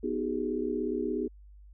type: chord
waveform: sine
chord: G# minor seventh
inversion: first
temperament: equal with one note detuned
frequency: 246.9 / 311.1 / 378.4 / 415.3 Hz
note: B3 / D#4 / F#4 / G#4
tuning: 0 / 0 / +39 / 0 cents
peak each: -34 dBFS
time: 0.03-1.28 s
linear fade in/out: 10 ms
effects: added 50 Hz sine -49 dBFS peak until 1.73 s